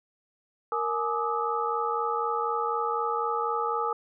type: tone cluster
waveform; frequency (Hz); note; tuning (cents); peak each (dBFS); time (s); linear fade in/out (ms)
sine; 465.9 / 847 / 1194 / 1278; A#4 / G#5 / D6 / D#6; -1 / +34 / +28 / +46; -31; 0.72-3.93; 2
effects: none